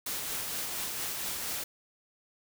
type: noise with tremolo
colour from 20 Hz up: white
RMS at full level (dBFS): -34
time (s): 0.06-1.64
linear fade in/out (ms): 5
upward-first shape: triangle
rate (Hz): 4.3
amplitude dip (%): 30
effects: none